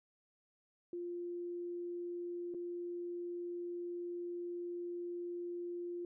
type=tone with dropouts; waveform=sine; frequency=349.2 Hz; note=F4; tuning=in tune; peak=-39 dBFS; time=0.93-6.05 s; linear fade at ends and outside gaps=2 ms; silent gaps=2.54-2.546 s; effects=none